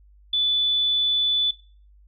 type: tone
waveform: sine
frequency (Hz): 3480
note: A7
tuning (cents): -20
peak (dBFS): -19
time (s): 0.33-1.51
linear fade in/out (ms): 5
effects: noise-tail reverb RT60 0.4 s tail -17 dB re dry + added 50 Hz sine -50 dBFS peak until 2.07 s